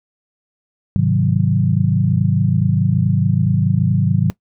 sine chord, Ab dominant seventh, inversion none, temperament equal, 103.83 / 130.81 / 155.56 / 185 Hz, Ab2 / C3 / Eb3 / Gb3, 0 / 0 / 0 / 0 cents, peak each -18 dBFS, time 0.96-4.3 s, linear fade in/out 0 ms, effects noise-tail reverb RT60 0.1 s tail -20 dB re dry

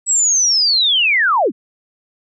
sine linear sweep, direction down, 7902 to 169.2 Hz, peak -11 dBFS, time 0.06-1.52 s, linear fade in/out 50 ms, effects none

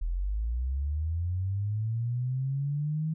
sine linear sweep, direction up, 38.89 to 160.1 Hz, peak -27 dBFS, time 0.01-3.14 s, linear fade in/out 10 ms, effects none

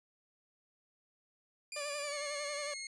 15% pulse tone with pitch glide, 2408 to 2158 Hz, D7 to C#7, +43 to -47 cents, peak -34 dBFS, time 1.72-2.87 s, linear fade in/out 2 ms, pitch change -190 cents, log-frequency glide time 2.02-2.18 s
sawtooth tone with vibrato, 581 Hz, D5, 19 cents flat, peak -35 dBFS, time 1.76-2.74 s, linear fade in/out 5 ms, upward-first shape sine, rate 11 Hz, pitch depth 45 cents each way
effects resampled to 22050 Hz

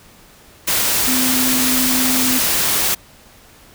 sine tone in noise, 255.3 Hz, C4, 42 cents flat, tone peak -19 dBFS, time 1.07-2.39 s, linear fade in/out 10 ms, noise white, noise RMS -17 dBFS, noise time 0.67-2.95 s, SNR -5 dB, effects pink hiss -46 dBFS RMS until 3.74 s

